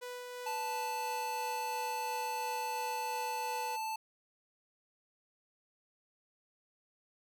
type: tone with tremolo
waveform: sawtooth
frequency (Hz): 493.9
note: B4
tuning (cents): 0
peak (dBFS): -37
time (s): 0.01-3.77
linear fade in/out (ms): 20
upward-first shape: sine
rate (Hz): 2.9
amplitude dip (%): 25
type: tone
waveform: square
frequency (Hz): 880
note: A5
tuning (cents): 0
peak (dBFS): -36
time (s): 0.46-3.96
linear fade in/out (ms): 5
effects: none